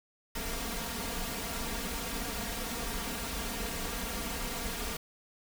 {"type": "noise with comb filter", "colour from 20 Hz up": "pink", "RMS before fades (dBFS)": -36, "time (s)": [0.35, 4.97], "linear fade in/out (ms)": 5, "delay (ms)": 4.3, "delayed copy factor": 0.9, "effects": []}